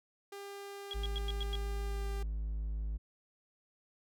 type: tone with pitch glide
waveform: sawtooth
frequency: 400 to 397 Hz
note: G4 to G4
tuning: +35 to +22 cents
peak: -40 dBFS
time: 0.32-2.23 s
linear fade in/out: 5 ms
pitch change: -13 cents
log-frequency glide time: 1.84-2.08 s
type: tone bursts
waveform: sine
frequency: 3300 Hz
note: G#7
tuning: 12 cents flat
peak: -37 dBFS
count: 6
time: 0.91-1.554 s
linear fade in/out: 0 ms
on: 24 ms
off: 100 ms
type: tone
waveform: triangle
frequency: 53.1 Hz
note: G#1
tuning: 39 cents sharp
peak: -32 dBFS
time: 0.94-2.98 s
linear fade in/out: 20 ms
effects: none